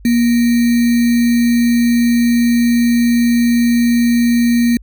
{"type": "tone with sample-and-hold", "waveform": "sine", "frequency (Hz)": 237.4, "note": "A#3", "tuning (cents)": 32, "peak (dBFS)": -9, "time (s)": [0.05, 4.77], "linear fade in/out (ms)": 2, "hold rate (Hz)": 2100, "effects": ["added 50 Hz sine -36 dBFS peak until 4.82 s"]}